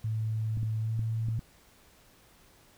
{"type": "tone with pitch glide", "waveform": "sine", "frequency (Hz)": [110, 112.31], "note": ["A2", "A2"], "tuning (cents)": [0, 36], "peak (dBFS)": -28, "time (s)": [0.04, 1.39], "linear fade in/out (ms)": 5, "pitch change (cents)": 36, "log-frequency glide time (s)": [0.8, 0.94]}
{"type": "clicks", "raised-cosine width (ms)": 5, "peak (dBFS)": -25, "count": 5, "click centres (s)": [0.573, 0.631, 0.993, 1.286, 1.392]}
{"effects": ["pink hiss -60 dBFS RMS until 2.77 s"]}